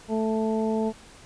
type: harmonic tone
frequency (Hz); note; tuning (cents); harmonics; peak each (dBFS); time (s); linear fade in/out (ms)
220; A3; 0; 1 / 2 / 3 / 4; -25 / -27 / -33 / -34; 0.08-0.93; 50
effects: pink hiss -49 dBFS RMS until 1.25 s + resampled to 22050 Hz